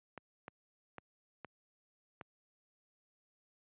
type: clicks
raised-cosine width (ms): 0.5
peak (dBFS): -30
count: 5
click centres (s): 0.177 / 0.481 / 0.983 / 1.447 / 2.212
effects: high-pass 100 Hz 12 dB/octave + resampled to 8000 Hz